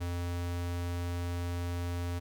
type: tone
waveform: square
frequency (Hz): 87.31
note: F2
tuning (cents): 0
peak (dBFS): -33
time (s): 0-2.2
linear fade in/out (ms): 20
effects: none